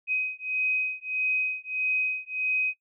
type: beating tone pair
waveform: sine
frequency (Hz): 2518 / 2519.6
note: D#7 / D#7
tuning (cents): +20 / +21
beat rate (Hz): 1.6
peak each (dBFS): -28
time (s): 0.07-2.74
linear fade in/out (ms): 50
effects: noise-tail reverb RT60 0.1 s tail -23 dB re dry